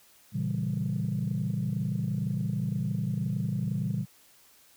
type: chord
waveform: sine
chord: A# diminished seventh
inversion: none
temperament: equal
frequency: 116.54 / 138.59 / 164.81 / 196 Hz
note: A#2 / C#3 / E3 / G3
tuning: 0 / 0 / 0 / 0 cents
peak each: -32 dBFS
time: 0.32-4.06 s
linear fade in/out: 50 ms
effects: tanh soft clip ceiling -20 dBFS + white hiss -59 dBFS RMS until 4.76 s